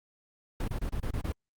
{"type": "noise bursts", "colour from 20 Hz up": "brown", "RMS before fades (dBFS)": -31, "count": 7, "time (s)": [0.6, 1.322], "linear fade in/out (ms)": 5, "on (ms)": 80, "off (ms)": 27, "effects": ["Opus 48 kbps"]}